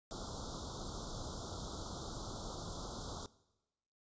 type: band-stop noise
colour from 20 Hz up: pink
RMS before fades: -44 dBFS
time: 0.11-3.26 s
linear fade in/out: 0 ms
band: 1400 to 3400 Hz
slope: 96 dB/octave
effects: noise-tail reverb RT60 1.0 s tail -20 dB re dry + resampled to 16000 Hz